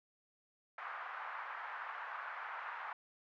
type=band-pass noise; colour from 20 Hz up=white; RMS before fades=-45 dBFS; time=0.78-2.93 s; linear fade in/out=2 ms; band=840 to 1600 Hz; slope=24 dB/octave; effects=none